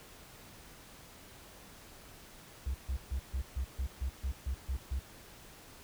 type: tone bursts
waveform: triangle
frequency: 65.41 Hz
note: C2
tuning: in tune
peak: -28 dBFS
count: 11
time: 2.66-4.995 s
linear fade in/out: 10 ms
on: 85 ms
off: 140 ms
effects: tanh soft clip ceiling -27 dBFS + pink hiss -54 dBFS RMS until 5.83 s